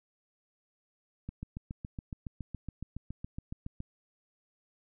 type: click train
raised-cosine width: 5 ms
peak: -26 dBFS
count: 19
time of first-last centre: 1.29-3.804 s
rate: 7.16 Hz
effects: none